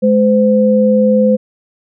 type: tone pair together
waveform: sine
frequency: 211.1 / 512 Hz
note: G#3 / C5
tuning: +29 / -38 cents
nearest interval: octave + minor third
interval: 1533 cents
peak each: -10 dBFS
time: 0.02-1.37 s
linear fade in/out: 20 ms
effects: none